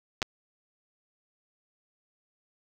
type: clicks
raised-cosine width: 0.2 ms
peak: -11 dBFS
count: 2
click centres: 0.219 / 0.227 s
effects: none